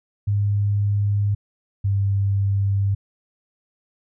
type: tone pair in turn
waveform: sine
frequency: 102 / 99.15 Hz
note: G#2 / G2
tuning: -31 / +20 cents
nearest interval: unison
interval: 49 cents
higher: first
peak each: -17 dBFS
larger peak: neither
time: 0.27-1.35 / 1.84-2.95 s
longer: second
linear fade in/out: 10 ms
effects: none